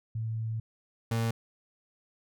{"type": "tone pair in turn", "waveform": ["sine", "35% pulse"], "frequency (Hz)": [111.8, 114.35], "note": ["A2", "A#2"], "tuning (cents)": [28, -33], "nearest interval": "unison", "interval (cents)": 39, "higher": "second", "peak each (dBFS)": [-30, -25], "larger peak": "second", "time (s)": [[0.15, 0.6], [1.11, 1.31]], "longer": "first", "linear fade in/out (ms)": 5, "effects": []}